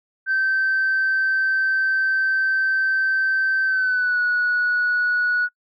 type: tone with pitch glide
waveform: sine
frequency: 1550 to 1464.7 Hz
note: G6 to F#6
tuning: -20 to -18 cents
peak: -16 dBFS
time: 0.26-5.49 s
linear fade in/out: 50 ms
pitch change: -98 cents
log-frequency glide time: 3.65-4.2 s
effects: noise-tail reverb RT60 0.1 s tail -25 dB re dry + tanh soft clip ceiling -14 dBFS